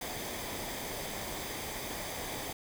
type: noise with comb filter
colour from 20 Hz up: pink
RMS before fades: -39 dBFS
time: 0.01-2.53 s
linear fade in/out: 5 ms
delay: 0.72 ms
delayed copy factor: -0.5
effects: none